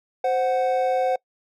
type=tone pair together; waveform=triangle; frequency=520.7 / 740 Hz; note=C5 / F#5; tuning=-8 / 0 cents; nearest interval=tritone; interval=608 cents; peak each=-20 dBFS; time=0.24-1.16 s; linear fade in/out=5 ms; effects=noise-tail reverb RT60 0.1 s tail -24 dB re dry